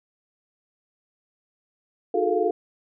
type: tone cluster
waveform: sine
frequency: 313.6 / 365.9 / 425 / 446.6 / 698 Hz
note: D#4 / F#4 / G#4 / A4 / F5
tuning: +14 / -19 / +40 / +26 / -1 cents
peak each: -31 / -25 / -25 / -25 / -27 dBFS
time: 2.14-2.51 s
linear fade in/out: 5 ms
effects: none